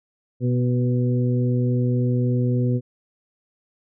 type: harmonic tone with a mistuned harmonic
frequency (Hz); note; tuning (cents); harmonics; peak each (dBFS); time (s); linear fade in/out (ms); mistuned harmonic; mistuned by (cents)
123.47; B2; 0; 1 / 2 / 3 / 4; -19 / -24 / -30 / -31; 0.4-2.81; 50; 3; +16
effects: none